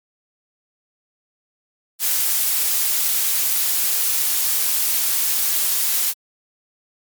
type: noise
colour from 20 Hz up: blue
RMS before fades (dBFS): -19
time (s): 1.99-6.14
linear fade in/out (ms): 50
effects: MP3 96 kbps